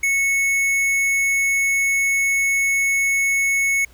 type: tone with tanh clipping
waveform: triangle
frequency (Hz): 2204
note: C#7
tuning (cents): -11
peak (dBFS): -18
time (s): 0.03-3.85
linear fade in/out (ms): 5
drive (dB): 18
effects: added 60 Hz sine -48 dBFS peak until 3.93 s + pink hiss -53 dBFS RMS until 3.93 s